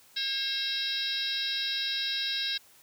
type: harmonic tone with a mistuned harmonic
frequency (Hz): 539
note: C#5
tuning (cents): -49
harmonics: 3 / 4 / 5 / 6 / 7 / 8 / 9 / 10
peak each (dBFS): -38 / -43 / -40 / -39 / -31 / -43 / -37 / -39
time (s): 0.16-2.58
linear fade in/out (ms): 10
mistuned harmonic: 7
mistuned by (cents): +27
effects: white hiss -58 dBFS RMS until 2.82 s + high-pass 60 Hz 12 dB/octave